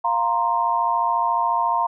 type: chord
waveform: sine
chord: F suspended fourth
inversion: none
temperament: equal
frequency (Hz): 698.5 / 932.3 / 1046.5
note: F5 / Bb5 / C6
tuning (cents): 0 / 0 / 0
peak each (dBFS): -25 / -20 / -23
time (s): 0.04-1.87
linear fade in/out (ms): 10
effects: none